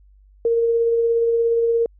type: tone with tremolo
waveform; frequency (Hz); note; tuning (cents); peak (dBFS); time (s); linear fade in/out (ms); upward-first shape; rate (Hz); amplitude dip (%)
sine; 463.3; A#4; -11; -14; 0.45-1.86; 2; sine; 17; 25
effects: added 49 Hz sine -48 dBFS peak until 1.99 s